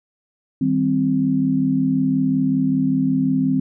sine chord, C minor, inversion first, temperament just, 156.98 / 196.22 / 261.6 Hz, Eb3 / G3 / C4, +16 / +2 / 0 cents, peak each -23 / -23 / -17 dBFS, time 0.61-3.6 s, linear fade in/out 5 ms, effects none

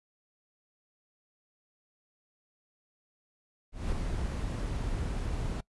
brown noise with ADSR envelope, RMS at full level -30 dBFS, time 3.72-5.61 s, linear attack 200 ms, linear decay 10 ms, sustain -3 dB, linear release 10 ms, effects noise-tail reverb RT60 0.1 s tail -22 dB re dry + resampled to 24000 Hz

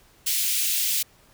white high-pass noise, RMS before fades -24 dBFS, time 0.26-1.03 s, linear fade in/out 10 ms, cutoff 2400 Hz, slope 24 dB/octave, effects pink hiss -57 dBFS RMS until 1.33 s

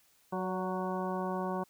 harmonic tone with a mistuned harmonic, 185 Hz, F#3, in tune, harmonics 1 / 2 / 3 / 4 / 5 / 6 / 8, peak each -36 / -38 / -40 / -40 / -40 / -41 / -50 dBFS, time 0.32-1.64 s, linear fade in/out 10 ms, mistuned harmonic 3, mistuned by +31 cents, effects white hiss -67 dBFS RMS until 1.69 s

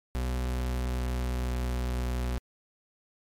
40% pulse tone with pitch glide, 62.5 to 61.6 Hz, B1 to B1, +21 to -4 cents, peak -27 dBFS, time 0.15-2.38 s, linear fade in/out 0 ms, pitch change -25 cents, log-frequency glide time 0.33-2.25 s, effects MP3 96 kbps

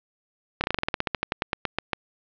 slowing click train, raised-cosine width 0.3 ms, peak -7 dBFS, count 19, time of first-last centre 0.61-1.932 s, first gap 29 ms, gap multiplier 1.1, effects low-pass 4000 Hz 12 dB/octave

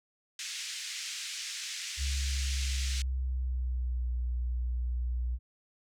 white band-pass noise, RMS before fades -39 dBFS, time 0.39-3.02 s, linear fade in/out 2 ms, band 1900 to 7100 Hz, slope 24 dB/octave
sine tone with pitch glide, 68.7 to 60.85 Hz, C#2 to B1, -15 to -25 cents, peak -29 dBFS, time 1.97-5.39 s, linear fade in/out 50 ms, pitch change -210 cents, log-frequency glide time 2.08-4.1 s
effects none

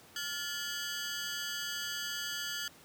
15% pulse ring-modulated tone, 1568 Hz, G6, in tune, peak -26 dBFS, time 0.16-2.68 s, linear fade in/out 2 ms, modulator 157 Hz, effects pink hiss -57 dBFS RMS until 2.84 s + high-pass 100 Hz 12 dB/octave

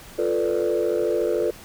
sine chord, B half-diminished seventh, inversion second, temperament equal, 349.2 / 440 / 493.9 / 587.3 Hz, F4 / A4 / B4 / D5, 0 / 0 / 0 / 0 cents, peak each -24 / -23 / -24 / -26 dBFS, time 0.18-1.51 s, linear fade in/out 10 ms, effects tanh soft clip ceiling -14 dBFS + pink hiss -44 dBFS RMS until 1.64 s

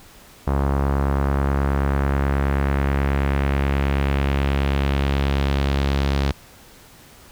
sawtooth tone with low-pass filter sweep, 69.3 Hz, C#2, in tune, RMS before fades -20 dBFS, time 0.47-6.32 s, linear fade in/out 5 ms, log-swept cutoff 1100 to 4400 Hz, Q 1.5, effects pink hiss -47 dBFS RMS until 7.31 s

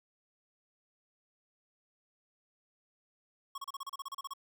square tone bursts, 1099 Hz, C#6, 15 cents flat, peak -39 dBFS, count 13, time 3.55-4.336 s, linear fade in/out 5 ms, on 30 ms, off 33 ms, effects none

